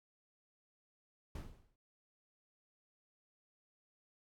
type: noise with exponential decay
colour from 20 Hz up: brown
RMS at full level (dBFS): -40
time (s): 1.35-1.76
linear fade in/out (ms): 5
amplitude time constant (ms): 88
effects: AAC 64 kbps